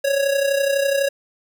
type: tone with amplitude modulation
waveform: square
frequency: 554.4 Hz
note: C#5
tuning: in tune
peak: -15 dBFS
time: 0.04-1.09 s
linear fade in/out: 10 ms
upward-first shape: sine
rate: 32 Hz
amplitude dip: 60%
effects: none